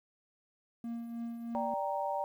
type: tone with tremolo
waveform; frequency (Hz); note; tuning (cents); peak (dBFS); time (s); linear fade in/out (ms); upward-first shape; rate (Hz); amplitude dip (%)
triangle; 233.1; A#3; 0; -33; 0.84-1.74; 2; triangle; 3.2; 50
type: chord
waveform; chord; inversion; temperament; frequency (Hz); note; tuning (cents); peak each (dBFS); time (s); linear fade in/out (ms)
sine; G minor; second; equal with one note detuned; 585.3 / 784 / 932.3; D5 / G5 / Bb5; -6 / 0 / 0; -36; 1.55-2.24; 0
effects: 11-bit